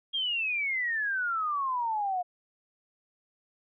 sine exponential sweep, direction down, 3270 to 706 Hz, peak -27 dBFS, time 0.13-2.23 s, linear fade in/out 20 ms, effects none

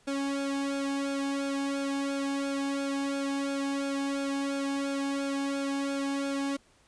sawtooth tone with flanger, 277.2 Hz, C#4, in tune, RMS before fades -31 dBFS, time 0.07-6.57 s, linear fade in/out 10 ms, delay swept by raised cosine 1 to 1.56 ms, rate 2.9 Hz, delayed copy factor -0.95, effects pink hiss -63 dBFS RMS until 6.87 s + resampled to 22050 Hz

